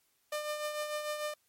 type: tone with tremolo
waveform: sawtooth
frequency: 600 Hz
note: D5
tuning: 37 cents sharp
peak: -28 dBFS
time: 0.32-1.34 s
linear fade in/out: 5 ms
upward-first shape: triangle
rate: 6.7 Hz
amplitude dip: 55%
effects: white hiss -73 dBFS RMS until 1.48 s + MP3 64 kbps